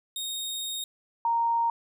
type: tone pair in turn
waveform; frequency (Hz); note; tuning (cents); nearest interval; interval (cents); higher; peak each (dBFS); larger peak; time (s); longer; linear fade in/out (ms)
sawtooth / sine; 3716 / 929; A#7 / A#5; -6 / -6; 2 octaves; 2400; first; -28 / -22; second; 0.16-0.84 / 1.25-1.7; first; 2
effects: none